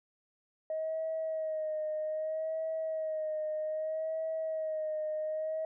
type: tone with vibrato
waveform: sine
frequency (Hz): 629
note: D#5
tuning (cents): +19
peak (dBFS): -31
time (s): 0.7-5.65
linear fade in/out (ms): 2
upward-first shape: sine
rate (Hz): 0.63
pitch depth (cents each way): 34
effects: tanh soft clip ceiling -27 dBFS